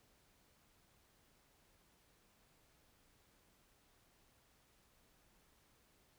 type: silence
effects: pink hiss -72 dBFS RMS until 6.18 s